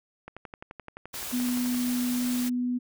click train, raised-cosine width 0.5 ms, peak -25 dBFS, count 18, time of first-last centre 0.28-1.746 s, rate 11.6 Hz
white noise, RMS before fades -36 dBFS, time 1.13-2.5 s, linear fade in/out 20 ms
sine tone, 246.9 Hz, B3, in tune, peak -25 dBFS, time 1.32-2.79 s, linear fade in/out 20 ms
effects none

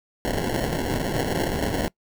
white noise with sample-and-hold, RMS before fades -25 dBFS, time 0.25-1.88 s, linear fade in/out 0 ms, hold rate 1225 Hz, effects noise-tail reverb RT60 0.1 s tail -23 dB re dry

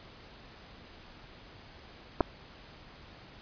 clicks, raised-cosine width 1 ms, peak -11 dBFS, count 2, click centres 2.206 / 2.209 s, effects pink hiss -52 dBFS RMS until 3.41 s + resampled to 11025 Hz

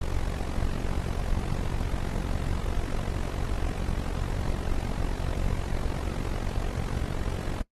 brown noise with amplitude modulation, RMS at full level -25 dBFS, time 0.01-7.62 s, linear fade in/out 10 ms, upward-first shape sine, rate 45.7 Hz, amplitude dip 85%, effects noise-tail reverb RT60 0.1 s tail -18 dB re dry + AAC 32 kbps

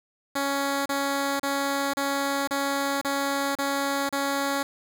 10% pulse tone bursts, 278.4 Hz, C#4, 8 cents sharp, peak -16 dBFS, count 8, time 0.35-4.633 s, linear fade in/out 10 ms, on 510 ms, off 29 ms, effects 7-bit

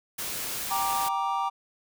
white noise, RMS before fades -33 dBFS, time 0.18-1.09 s, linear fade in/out 10 ms
triangle chord, G minor, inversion none, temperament just, 784 / 940.8 / 1176 Hz, G5 / Bb5 / D6, 0 / +16 / +2 cents, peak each -28 dBFS, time 0.7-1.5 s, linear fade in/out 20 ms
effects none

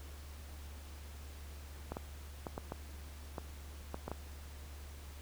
clicks, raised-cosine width 1 ms, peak -25 dBFS, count 9, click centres 1.92 / 1.969 / 2.468 / 2.579 / 2.721 / 3.382 / 3.944 / 4.08 / 4.116 s, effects added 72 Hz sine -47 dBFS peak until 5.21 s + pink hiss -56 dBFS RMS until 5.21 s

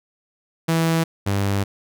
sawtooth tone pair in turn, 163.9 / 99.6 Hz, E3 / G2, -10 / +28 cents, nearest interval major sixth, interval 862 cents, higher first, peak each -13 / -15 dBFS, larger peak first, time 0.68-1.04 / 1.26-1.64 s, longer second, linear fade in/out 10 ms, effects none

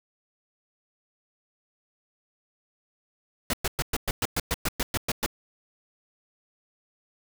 pink noise bursts, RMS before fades -26 dBFS, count 13, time 3.5-5.262 s, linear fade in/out 2 ms, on 34 ms, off 110 ms, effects none

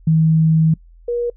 sine tone pair in turn, 159.6 / 478.3 Hz, D#3 / A#4, +44 / +44 cents, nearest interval octave + perfect fifth, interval 1900 cents, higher second, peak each -10 / -17 dBFS, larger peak first, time 0.07-0.74 / 1.08-1.3 s, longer first, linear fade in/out 5 ms, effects noise-tail reverb RT60 0.1 s tail -24 dB re dry + added 42 Hz sine -42 dBFS peak until 1.36 s

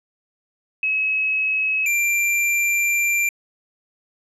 sine / square tone pair in turn, 2567 / 2367 Hz, E7 / D7, -47 / +13 cents, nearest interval minor second, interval 140 cents, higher first, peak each -18 dBFS, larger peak neither, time 0.83-1.86 / 1.86-3.29 s, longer second, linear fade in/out 2 ms, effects resampled to 32000 Hz

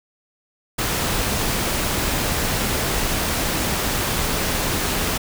pink noise, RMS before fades -22 dBFS, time 0.78-5.18 s, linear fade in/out 10 ms, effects none

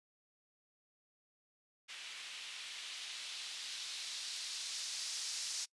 violet noise with low-pass filter sweep, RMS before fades -44 dBFS, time 1.88-5.66 s, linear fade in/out 20 ms, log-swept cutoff 2700 to 5400 Hz, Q 1.6, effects noise-tail reverb RT60 0.1 s tail -24 dB re dry + resampled to 24000 Hz

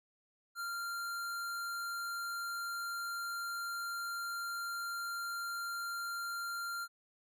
square tone, 1388 Hz, F6, 11 cents flat, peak -38 dBFS, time 0.55-6.88 s, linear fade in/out 50 ms, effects none

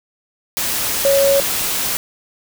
sine tone in noise, 554.4 Hz, C#5, in tune, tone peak -11 dBFS, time 1.05-1.4 s, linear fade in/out 0 ms, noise white, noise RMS -20 dBFS, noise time 0.57-1.97 s, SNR +6 dB, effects none

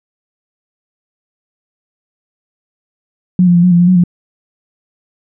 sine tone with pitch steps, 181.5 / 175.5 / 172.9 / 180.9 / 172.8 / 176 / 183.8 / 175.2 Hz, F#3 / F3 / F3 / F#3 / F3 / F3 / F#3 / F3, -33 / +9 / -17 / -39 / -18 / +14 / -11 / +6 cents, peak -5 dBFS, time 3.39-4.038 s, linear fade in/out 2 ms, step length 81 ms, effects none

